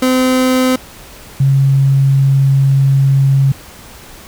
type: tone pair in turn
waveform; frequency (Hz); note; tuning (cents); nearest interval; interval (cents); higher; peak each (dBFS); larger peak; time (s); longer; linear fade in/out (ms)
30% pulse / sine; 256.9 / 136.48; C4 / C#3; -32 / -27; major seventh; 1095; first; -7; neither; 0.02-0.76 / 1.4-3.52; second; 5
effects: pink hiss -36 dBFS RMS until 4.27 s